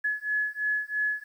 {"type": "beating tone pair", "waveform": "sine", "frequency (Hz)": [1700, 1703], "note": ["G#6", "G#6"], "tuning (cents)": [40, 43], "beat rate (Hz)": 3, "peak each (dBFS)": -29, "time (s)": [0.04, 1.24], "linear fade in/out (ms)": 10, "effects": ["10-bit"]}